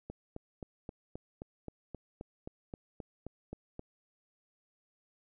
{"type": "click train", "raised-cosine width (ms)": 2, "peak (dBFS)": -28, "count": 15, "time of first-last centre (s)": [0.1, 3.794], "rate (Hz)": 3.79, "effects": []}